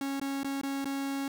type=tone with dropouts; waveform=45% pulse; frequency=275.1 Hz; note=C#4; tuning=13 cents flat; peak=-31 dBFS; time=0.01-1.28 s; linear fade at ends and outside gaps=2 ms; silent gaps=0.198-0.214 / 0.433-0.445 / 0.614-0.633 / 0.845-0.855 s; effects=none